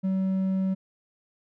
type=tone with hard clipping; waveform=sine; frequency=190 Hz; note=F#3; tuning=46 cents sharp; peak=-24 dBFS; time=0.03-0.75 s; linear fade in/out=20 ms; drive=3 dB; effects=none